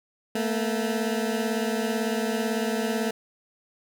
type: beating tone pair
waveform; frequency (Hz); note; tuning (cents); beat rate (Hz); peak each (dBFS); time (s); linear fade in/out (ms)
20% pulse; 220 / 238; A3 / A#3; 0 / +36; 18; -21 / -25; 0.35-3.11; 5
effects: none